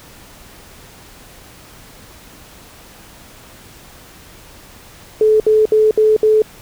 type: tone bursts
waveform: sine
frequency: 432.3 Hz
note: A4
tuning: 31 cents flat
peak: -8 dBFS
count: 5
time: 5.21-6.42 s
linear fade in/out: 2 ms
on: 190 ms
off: 65 ms
effects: pink hiss -41 dBFS RMS until 6.61 s